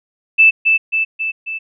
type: tone with echo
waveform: sine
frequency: 2638 Hz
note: E7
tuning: 1 cent sharp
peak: -5 dBFS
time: 0.38-0.51 s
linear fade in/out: 20 ms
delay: 270 ms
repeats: 4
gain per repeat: -4 dB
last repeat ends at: 1.59 s
effects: none